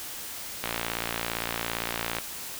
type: click train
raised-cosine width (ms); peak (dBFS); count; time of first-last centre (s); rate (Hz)
0.3; -12; 90; 0.64-2.185; 57.6
effects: white hiss -38 dBFS RMS until 2.59 s